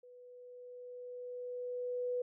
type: tone with level ramp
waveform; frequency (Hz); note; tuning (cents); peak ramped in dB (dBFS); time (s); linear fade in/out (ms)
sine; 493.9; B4; 0; -54 to -32; 0.03-2.22; 5
effects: none